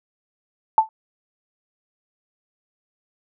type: tone with exponential decay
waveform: sine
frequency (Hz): 880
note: A5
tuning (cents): 0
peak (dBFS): -6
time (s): 0.78-0.89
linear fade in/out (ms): 1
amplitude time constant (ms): 22
effects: none